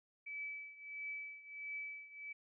sine tone with tremolo, 2300 Hz, D7, 37 cents flat, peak -40 dBFS, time 0.26-2.33 s, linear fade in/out 10 ms, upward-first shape triangle, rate 1.5 Hz, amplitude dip 85%, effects none

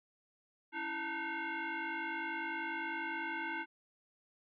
sine tone with frequency modulation, 329.6 Hz, E4, in tune, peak -36 dBFS, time 0.72-3.66 s, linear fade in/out 50 ms, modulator 609 Hz, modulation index 3.4, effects none

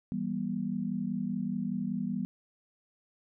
sine chord, E minor, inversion none, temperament equal with one note detuned, 164.81 / 196 / 241 Hz, E3 / G3 / B3, 0 / 0 / -42 cents, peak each -38 / -33 / -34 dBFS, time 0.12-2.25 s, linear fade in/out 0 ms, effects none

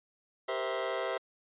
sawtooth chord, C dominant seventh, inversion second, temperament just, 392.4 / 470.9 / 523.3 / 654.1 Hz, G4 / Bb4 / C5 / E5, +2 / +18 / 0 / -14 cents, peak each -34 / -35 / -32 / -32 dBFS, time 0.48-1.18 s, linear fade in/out 10 ms, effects resampled to 8000 Hz

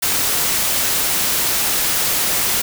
white noise, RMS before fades -18 dBFS, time 0.02-2.62 s, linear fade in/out 10 ms, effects none

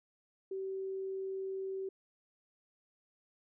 sine tone, 383.9 Hz, G4, 36 cents flat, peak -36 dBFS, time 0.51-1.89 s, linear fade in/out 5 ms, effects none

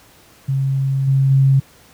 sine tone with level steps, 135.4 Hz, C#3, 40 cents flat, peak -15 / -11 / -9 dBFS, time 0.48-1.6 s, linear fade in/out 10 ms, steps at 1.07 / 1.3 s, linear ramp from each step 10 ms, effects pink hiss -48 dBFS RMS until 1.93 s + high-pass 60 Hz 12 dB/octave

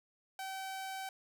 sawtooth tone, 768 Hz, G5, 36 cents flat, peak -36 dBFS, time 0.39-1.09 s, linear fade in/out 2 ms, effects none

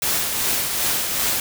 white noise with tremolo, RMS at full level -20 dBFS, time 0.02-1.4 s, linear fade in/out 2 ms, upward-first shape triangle, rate 2.6 Hz, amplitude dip 45%, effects none

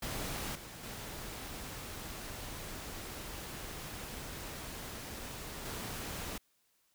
pink noise with level steps, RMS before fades -39 / -48 / -44 / -41 dBFS, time 0.02-6.38 s, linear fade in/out 5 ms, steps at 0.55 / 0.83 / 5.65 s, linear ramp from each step 5 ms, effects white hiss -74 dBFS RMS until 6.94 s

